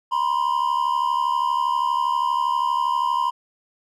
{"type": "tone pair together", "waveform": "triangle", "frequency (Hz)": [961.5, 1034], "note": ["B5", "C6"], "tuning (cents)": [-47, -21], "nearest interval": "minor second", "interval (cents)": 126, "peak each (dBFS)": -20, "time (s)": [0.11, 3.31], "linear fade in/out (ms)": 20, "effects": []}